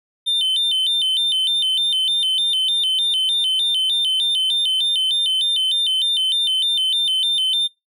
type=tone with vibrato; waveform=triangle; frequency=3322 Hz; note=G#7; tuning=in tune; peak=-15 dBFS; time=0.26-7.68 s; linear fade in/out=20 ms; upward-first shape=square; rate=3.3 Hz; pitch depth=140 cents each way; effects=noise-tail reverb RT60 0.2 s tail -21 dB re dry